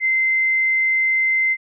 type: tone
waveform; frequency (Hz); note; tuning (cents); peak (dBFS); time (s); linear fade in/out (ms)
sine; 2074; C7; -16; -15; 0-1.57; 50
effects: none